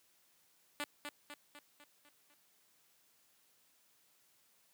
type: tone with echo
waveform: 5% pulse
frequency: 292.3 Hz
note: D4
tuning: 8 cents flat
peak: -26 dBFS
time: 0.8-0.84 s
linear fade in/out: 0 ms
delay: 250 ms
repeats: 6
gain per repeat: -5 dB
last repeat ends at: 2.34 s
effects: white hiss -71 dBFS RMS until 4.73 s + high-pass 100 Hz 12 dB/octave